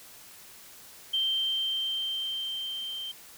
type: tone with level ramp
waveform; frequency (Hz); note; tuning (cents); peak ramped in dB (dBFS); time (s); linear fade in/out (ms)
sine; 3136; G7; 0; -24 to -34; 1.13-3.12; 10
effects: white hiss -50 dBFS RMS until 3.37 s